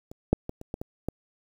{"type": "clicks", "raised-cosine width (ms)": 2, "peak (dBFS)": [-28, -6, -19, -27, -18, -20, -15], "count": 7, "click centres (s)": [0.115, 0.33, 0.494, 0.614, 0.741, 0.815, 1.086], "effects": ["8-bit"]}